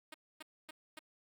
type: tone bursts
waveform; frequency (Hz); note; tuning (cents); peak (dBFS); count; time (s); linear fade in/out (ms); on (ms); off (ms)
5% pulse; 311.1; D#4; 0; -35; 4; 0.12-0.992; 5; 23; 260
effects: none